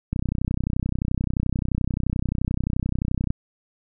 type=click train; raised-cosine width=5 ms; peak=-11 dBFS; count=101; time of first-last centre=0.13-3.305 s; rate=31.5 Hz; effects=none